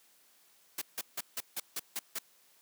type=noise bursts; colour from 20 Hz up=white; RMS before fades=-36 dBFS; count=8; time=0.78-2.188 s; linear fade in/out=5 ms; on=36 ms; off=160 ms; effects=white hiss -65 dBFS RMS until 2.61 s + high-pass 200 Hz 12 dB/octave